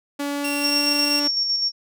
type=tone with pitch glide; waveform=sawtooth; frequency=285.2 to 289.9 Hz; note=C#4 to D4; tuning=+49 to -22 cents; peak=-20 dBFS; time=0.19-1.28 s; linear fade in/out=10 ms; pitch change=+29 cents; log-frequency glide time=0.3-0.94 s
type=tone; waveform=sawtooth; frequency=2737 Hz; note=F7; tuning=36 cents flat; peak=-22 dBFS; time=0.44-1.2 s; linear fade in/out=5 ms
type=tone with tremolo; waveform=sine; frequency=5500 Hz; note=F8; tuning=27 cents flat; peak=-18 dBFS; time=0.61-1.72 s; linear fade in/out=50 ms; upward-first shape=square; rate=7.9 Hz; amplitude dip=35%
effects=none